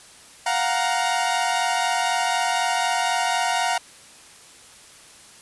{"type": "tone cluster", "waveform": "sawtooth", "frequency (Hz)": [704, 748, 934], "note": ["F5", "F#5", "A#5"], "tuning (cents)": [14, 19, 3], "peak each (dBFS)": -21, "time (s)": [0.46, 3.78], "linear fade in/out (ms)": 5, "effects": ["white hiss -47 dBFS RMS until 5.41 s", "resampled to 24000 Hz"]}